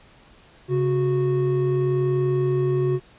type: tone pair together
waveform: triangle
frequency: 136.19 / 367.8 Hz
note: C#3 / F#4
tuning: -30 / -10 cents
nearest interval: octave + perfect fourth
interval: 1720 cents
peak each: -20 / -19 dBFS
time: 0.68-3 s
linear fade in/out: 50 ms
effects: pink hiss -52 dBFS RMS until 3.18 s + resampled to 8000 Hz